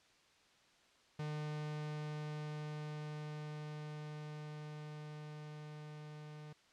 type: tone with level ramp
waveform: 45% pulse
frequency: 151 Hz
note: D3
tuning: 48 cents sharp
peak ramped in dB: -39 to -49 dBFS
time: 1.19-6.53 s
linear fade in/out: 5 ms
effects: white hiss -68 dBFS RMS until 6.72 s + low-pass 5000 Hz 12 dB/octave